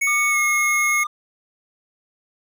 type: tone with pitch glide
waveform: square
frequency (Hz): 2217 to 2164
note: C#7 to C#7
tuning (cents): 0 to -42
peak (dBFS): -18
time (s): 0.01-1.04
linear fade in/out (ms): 10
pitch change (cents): -42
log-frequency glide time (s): 0.29-0.38
type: tone with vibrato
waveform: triangle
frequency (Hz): 1202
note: D6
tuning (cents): +40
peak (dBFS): -22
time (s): 0.07-1.07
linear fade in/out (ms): 5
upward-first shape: triangle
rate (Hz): 9.6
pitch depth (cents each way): 10
effects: none

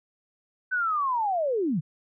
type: linear sweep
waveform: sine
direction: down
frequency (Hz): 1531 to 130.81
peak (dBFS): -23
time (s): 0.71-1.81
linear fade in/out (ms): 20
effects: none

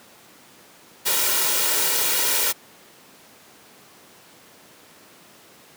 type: noise with comb filter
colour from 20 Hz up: white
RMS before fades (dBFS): -21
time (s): 1.05-2.53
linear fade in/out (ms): 20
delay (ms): 2.1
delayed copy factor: +0.6
effects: pink hiss -49 dBFS RMS until 5.76 s + high-pass 200 Hz 12 dB/octave

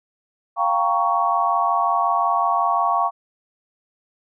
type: chord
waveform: sine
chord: G half-diminished seventh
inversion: third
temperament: equal with one note detuned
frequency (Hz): 698.5 / 784 / 932.3 / 1113.9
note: F5 / G5 / Bb5 / Db6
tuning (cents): 0 / 0 / 0 / +8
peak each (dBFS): -22 / -24 / -24 / -20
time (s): 0.56-3.11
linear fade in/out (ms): 50
effects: none

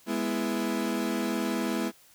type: chord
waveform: 35% pulse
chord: E major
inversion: first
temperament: equal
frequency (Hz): 207.7 / 246.9 / 329.6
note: G#3 / B3 / E4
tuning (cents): 0 / 0 / 0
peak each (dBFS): -30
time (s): 0.06-1.92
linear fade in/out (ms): 50
effects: white hiss -58 dBFS RMS until 2.14 s

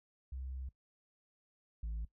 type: tone pair in turn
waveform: sine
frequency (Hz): 65.41 / 55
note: C2 / A1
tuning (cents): 0 / 0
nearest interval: minor third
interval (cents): 300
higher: first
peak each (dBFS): -39 / -34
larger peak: second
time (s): 0.32-0.69 / 1.83-2.05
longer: first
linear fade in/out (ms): 5
effects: noise-tail reverb RT60 0.1 s tail -19 dB re dry + tanh soft clip ceiling -36 dBFS

